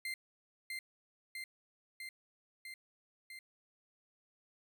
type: tone with echo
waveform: 35% pulse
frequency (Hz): 2088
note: C7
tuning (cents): -4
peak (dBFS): -36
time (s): 0.05-0.14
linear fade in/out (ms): 2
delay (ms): 650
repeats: 5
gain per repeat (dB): -2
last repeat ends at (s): 3.39
effects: none